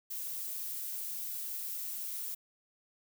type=noise with high-pass filter sweep; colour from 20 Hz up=violet; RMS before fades=-39 dBFS; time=0.1-2.35 s; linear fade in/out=10 ms; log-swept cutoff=360 to 600 Hz; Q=1.6; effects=none